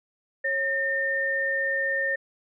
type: tone pair together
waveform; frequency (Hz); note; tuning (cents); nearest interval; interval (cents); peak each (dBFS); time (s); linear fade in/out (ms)
sine; 545.5 / 1816; C#5 / A#6; -28 / -46; octave + major sixth; 2082; -30 / -24; 0.44-2.16; 10
effects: none